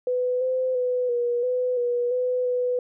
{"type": "tone with pitch steps", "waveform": "sine", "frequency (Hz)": [499.2, 514, 498.6, 480.6, 501, 484.2, 501, 495.9], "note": ["B4", "C5", "B4", "B4", "B4", "B4", "B4", "B4"], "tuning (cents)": [19, -31, 16, -47, 25, -34, 25, 7], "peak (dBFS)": -21, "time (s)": [0.07, 2.79], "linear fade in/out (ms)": 2, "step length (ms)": 340, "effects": []}